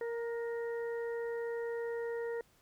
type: harmonic tone with a mistuned harmonic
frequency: 466.2 Hz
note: A#4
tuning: in tune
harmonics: 1 / 2 / 3 / 4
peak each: -35 / -49 / -53 / -48 dBFS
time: 0.01-2.41 s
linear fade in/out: 2 ms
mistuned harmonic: 3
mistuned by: +27 cents
effects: pink hiss -68 dBFS RMS until 2.61 s